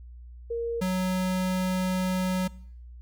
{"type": "tone pair in turn", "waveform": ["sine", "square"], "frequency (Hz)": [466.2, 185.01], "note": ["A#4", "F#3"], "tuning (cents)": [0, 0], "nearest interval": "octave + major third", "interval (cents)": 1600, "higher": "first", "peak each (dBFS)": [-27, -25], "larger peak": "second", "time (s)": [[0.5, 0.81], [0.81, 2.48]], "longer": "second", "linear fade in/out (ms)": 10, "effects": ["noise-tail reverb RT60 0.7 s tail -22 dB re dry", "added 60 Hz sine -42 dBFS peak until 3.01 s"]}